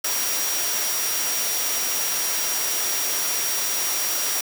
sine tone in noise, 5700 Hz, F8, 34 cents sharp, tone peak -27 dBFS, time 0.04-4.41 s, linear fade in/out 5 ms, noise white, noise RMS -25 dBFS, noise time 0.04-4.41 s, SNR -5 dB, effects high-pass 300 Hz 12 dB/octave

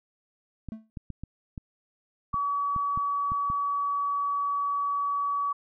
clicks, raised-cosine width 5 ms, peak -24 dBFS, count 10, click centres 0.687 / 0.972 / 1.103 / 1.236 / 1.578 / 2.342 / 2.763 / 2.975 / 3.319 / 3.501 s
triangle tone with exponential decay, 220 Hz, A3, in tune, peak -29 dBFS, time 0.72-0.9 s, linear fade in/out 0 ms, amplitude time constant 37 ms
sine tone, 1138 Hz, C#6, 45 cents sharp, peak -25 dBFS, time 2.33-5.53 s, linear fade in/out 10 ms
effects none

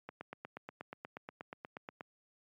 click train, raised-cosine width 0.5 ms, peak -28 dBFS, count 17, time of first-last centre 0.09-2.008 s, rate 8.34 Hz, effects high-pass 150 Hz 12 dB/octave + MP3 64 kbps

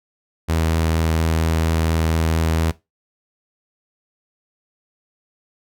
sawtooth tone with vibrato, 81 Hz, E2, 30 cents flat, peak -13 dBFS, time 0.48-2.72 s, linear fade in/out 20 ms, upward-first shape triangle, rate 4.3 Hz, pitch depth 11 cents each way, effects noise-tail reverb RT60 0.2 s tail -17 dB re dry

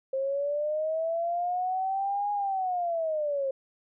sine linear two-way sweep, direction up then down, 529 to 826 to 529 Hz, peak -26 dBFS, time 0.13-3.51 s, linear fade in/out 5 ms, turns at 2.32 s, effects none

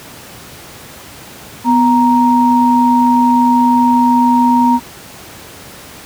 sine tone pair together, 247.6 / 935 Hz, B3 / A#5, +5 / +5 cents, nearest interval octave + major seventh, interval 2300 cents, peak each -10 dBFS, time 1.64-4.8 s, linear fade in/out 50 ms, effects pink hiss -34 dBFS RMS until 6.05 s + high-pass 80 Hz 12 dB/octave

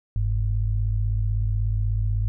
sine tone pair together, 47.64 / 103.9 Hz, G1 / G#2, -49 / +1 cents, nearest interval octave + minor second, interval 1350 cents, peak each -23 dBFS, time 0.16-2.28 s, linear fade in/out 0 ms, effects none

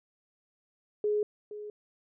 sine tone with echo, 419.1 Hz, G#4, 16 cents sharp, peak -25 dBFS, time 1.04-1.23 s, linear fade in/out 2 ms, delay 470 ms, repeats 1, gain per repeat -13 dB, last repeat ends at 1.7 s, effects none

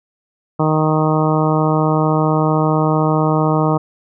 harmonic tone, 155.56 Hz, D#3, in tune, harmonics 1 / 2 / 3 / 4 / 5 / 6 / 7 / 8, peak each -16 / -19 / -21 / -22 / -23 / -24 / -24 / -25 dBFS, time 0.59-3.78 s, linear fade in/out 10 ms, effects none

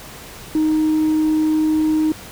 sine tone, 311.1 Hz, D#4, in tune, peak -12 dBFS, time 0.55-2.12 s, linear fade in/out 2 ms, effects tanh soft clip ceiling -12 dBFS + pink hiss -37 dBFS RMS until 2.31 s

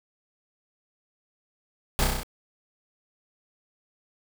pink noise with echo, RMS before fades -24 dBFS, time 1.99-2.04 s, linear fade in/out 0 ms, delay 32 ms, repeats 6, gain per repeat -2 dB, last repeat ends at 2.232 s, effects none

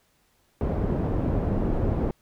pink low-pass noise, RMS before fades -25 dBFS, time 0.61-2.11 s, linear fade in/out 0 ms, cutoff 520 Hz, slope 12 dB/octave, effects pink hiss -66 dBFS RMS until 2.21 s

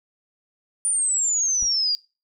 sine exponential sweep, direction down, 9397 to 4749 Hz, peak -19 dBFS, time 0.85-1.95 s, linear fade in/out 0 ms
brown noise with exponential decay, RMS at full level -33 dBFS, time 1.62-1.72 s, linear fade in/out 5 ms, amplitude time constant 20 ms
effects noise-tail reverb RT60 0.3 s tail -23 dB re dry

